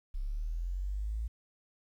sine linear sweep, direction up, 32.7 to 56.7 Hz, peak -32 dBFS, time 0.14-1.28 s, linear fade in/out 10 ms, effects 11-bit

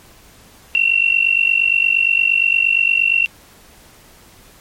sine tone with amplitude modulation, 2727 Hz, F7, 42 cents flat, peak -8 dBFS, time 0.75-3.26 s, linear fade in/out 0 ms, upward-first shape sine, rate 48.6 Hz, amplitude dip 85%, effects pink hiss -46 dBFS RMS until 4.6 s + MP3 64 kbps

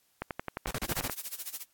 click train, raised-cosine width 0.5 ms, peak -18 dBFS, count 11, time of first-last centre 0.22-1.097 s, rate 11.4 Hz
pink noise bursts, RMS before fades -34 dBFS, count 6, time 0.67-1.078 s, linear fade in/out 0 ms, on 38 ms, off 36 ms
blue noise with tremolo, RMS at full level -35 dBFS, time 0.82-1.65 s, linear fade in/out 50 ms, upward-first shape sine, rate 14 Hz, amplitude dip 95%
effects white hiss -70 dBFS RMS until 1.73 s + AAC 64 kbps

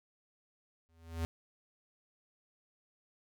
square tone with exponential growth, 82.41 Hz, E2, in tune, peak -31 dBFS, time 0.89-1.25 s, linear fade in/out 0 ms, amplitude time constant 77 ms, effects none

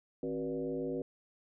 sine tone with frequency modulation, 374.4 Hz, F#4, 20 cents sharp, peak -33 dBFS, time 0.23-1.02 s, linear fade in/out 2 ms, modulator 107 Hz, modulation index 1.5, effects none

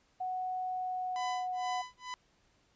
sine tone with pitch glide, 740 to 734.5 Hz, F#5 to F#5, 0 to -13 cents, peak -33 dBFS, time 0.2-1.82 s, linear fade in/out 10 ms, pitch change -13 cents, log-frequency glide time 0.6-1.4 s
sawtooth tone with tremolo, 1001 Hz, B5, 23 cents sharp, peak -32 dBFS, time 1.16-2.14 s, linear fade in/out 0 ms, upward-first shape sine, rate 2.2 Hz, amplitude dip 100%
effects pink hiss -70 dBFS RMS until 2.75 s + resampled to 16000 Hz

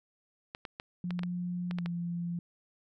clicks, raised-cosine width 0.3 ms, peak -23 dBFS, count 9, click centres 0.549 / 0.652 / 0.799 / 1.107 / 1.192 / 1.234 / 1.711 / 1.786 / 1.86 s
sine tone with pitch glide, 177.3 to 172.35 Hz, F3 to F3, +26 to -23 cents, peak -32 dBFS, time 1.04-2.39 s, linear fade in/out 2 ms, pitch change -49 cents, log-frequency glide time 1.75-1.84 s
effects none

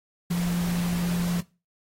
sine tone in noise, 174.61 Hz, F3, in tune, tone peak -23 dBFS, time 0.3-1.41 s, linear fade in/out 10 ms, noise pink, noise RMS -36 dBFS, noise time 0.3-1.41 s, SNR +10 dB, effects noise-tail reverb RT60 0.3 s tail -20 dB re dry + AAC 48 kbps

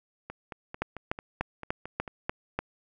two click trains, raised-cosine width 0.5 ms, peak -23 / -13 dBFS, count 9 / 7, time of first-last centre 0.3-2.078 / 0.82-2.59 s, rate 4.5 / 3.39 Hz, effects none

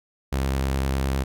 sawtooth tone with vibrato, 67.1 Hz, C2, 44 cents sharp, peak -18 dBFS, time 0.32-1.24 s, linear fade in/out 10 ms, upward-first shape square, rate 9.8 Hz, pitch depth 16 cents each way, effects none

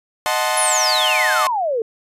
sawtooth chord, D# diminished seventh, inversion none, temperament equal with one note detuned, 622.3 / 740 / 875.9 / 1046.5 Hz, D#5 / F#5 / A5 / C6, 0 / 0 / -8 / 0 cents, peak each -19 dBFS, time 0.26-1.47 s, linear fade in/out 0 ms
sine exponential sweep, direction down, 11000 to 429.4 Hz, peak -17 dBFS, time 0.57-1.82 s, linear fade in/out 2 ms
effects resampled to 32000 Hz

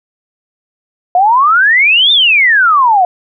sine exponential two-way sweep, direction up then down, 698.5 to 3658 to 698.5 Hz, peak -5 dBFS, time 1.15-3.05 s, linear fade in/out 2 ms, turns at 2.12 s, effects none

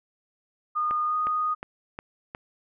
sine tone with pitch glide, 1223 to 1238.6 Hz, D#6 to D#6, -30 to -8 cents, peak -23 dBFS, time 0.75-1.55 s, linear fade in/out 20 ms, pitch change +22 cents, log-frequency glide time 1.06-1.16 s
click train, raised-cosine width 0.5 ms, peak -20 dBFS, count 5, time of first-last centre 0.91-2.349 s, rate 2.78 Hz
effects none

